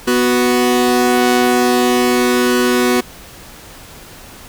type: tone pair together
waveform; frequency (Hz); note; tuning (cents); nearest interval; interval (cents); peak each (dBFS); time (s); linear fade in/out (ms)
sawtooth; 246.8 / 370; B3 / F#4; -1 / 0; perfect fifth; 701; -10; 0.07-3.01; 10
effects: pink hiss -37 dBFS RMS until 4.48 s